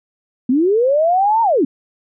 sine linear two-way sweep, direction up then down, 237.3 to 932.3 to 237.3 Hz, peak -11 dBFS, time 0.49-1.65 s, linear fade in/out 5 ms, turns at 1.42 s, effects none

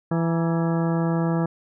harmonic tone with a mistuned harmonic, 166.4 Hz, E3, 17 cents sharp, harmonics 1 / 2 / 3 / 4 / 5 / 6 / 7 / 8 / 10, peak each -21 / -27 / -31 / -33 / -35 / -37 / -38 / -39 / -41 dBFS, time 0.11-1.46 s, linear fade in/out 5 ms, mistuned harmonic 6, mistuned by -71 cents, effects none

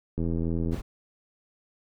click train, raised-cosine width 3 ms, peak -17 dBFS, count 48, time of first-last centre 0.18-0.745 s, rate 83.2 Hz
brown noise, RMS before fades -34 dBFS, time 0.71-0.82 s, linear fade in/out 20 ms
effects none

